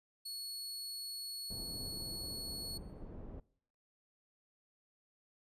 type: tone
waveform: sawtooth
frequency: 4375 Hz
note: C#8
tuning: 24 cents flat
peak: -39 dBFS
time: 0.25-2.78 s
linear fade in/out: 10 ms
type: low-pass noise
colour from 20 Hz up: pink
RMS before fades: -48 dBFS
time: 1.5-3.4 s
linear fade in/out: 5 ms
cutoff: 470 Hz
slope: 12 dB/octave
effects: noise-tail reverb RT60 0.6 s tail -22 dB re dry + resampled to 32000 Hz